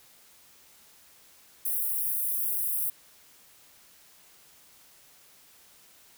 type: high-pass noise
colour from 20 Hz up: white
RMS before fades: -29 dBFS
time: 1.65-2.9 s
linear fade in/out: 5 ms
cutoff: 10000 Hz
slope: 48 dB/octave
effects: white hiss -57 dBFS RMS until 6.17 s